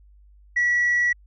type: tone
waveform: sine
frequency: 1938 Hz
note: B6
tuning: 33 cents flat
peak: -16 dBFS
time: 0.56-1.13 s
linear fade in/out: 10 ms
effects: tanh soft clip ceiling -15 dBFS + added 50 Hz sine -49 dBFS peak until 1.26 s